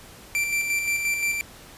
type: tone with tremolo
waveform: 45% pulse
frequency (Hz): 2349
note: D7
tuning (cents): 0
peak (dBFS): -21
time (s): 0.35-1.41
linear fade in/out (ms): 0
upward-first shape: square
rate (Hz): 5.7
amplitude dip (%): 40
effects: pink hiss -46 dBFS RMS until 1.77 s + resampled to 32000 Hz